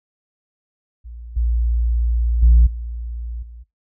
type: tone with level steps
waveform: sine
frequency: 58.27 Hz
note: A#1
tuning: in tune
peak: -32 / -15 / -6 / -25 / -35 dBFS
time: 1.04-3.64 s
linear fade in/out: 20 ms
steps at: 1.36 / 2.42 / 2.66 / 3.42 s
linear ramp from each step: 10 ms
effects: noise-tail reverb RT60 0.2 s tail -21 dB re dry + tanh soft clip ceiling -5 dBFS